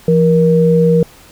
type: tone pair together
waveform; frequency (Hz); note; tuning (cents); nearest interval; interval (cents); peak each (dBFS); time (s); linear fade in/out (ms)
sine; 169.22 / 472.3; E3 / A#4; +46 / +23; octave + tritone; 1777; -10; 0.08-1.03; 2
effects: pink hiss -42 dBFS RMS until 1.31 s